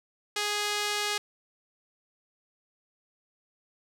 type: tone with band-pass filter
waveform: sawtooth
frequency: 415.3 Hz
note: G#4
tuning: in tune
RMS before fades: -30 dBFS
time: 0.36-1.18 s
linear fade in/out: 5 ms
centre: 4200 Hz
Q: 0.69
effects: none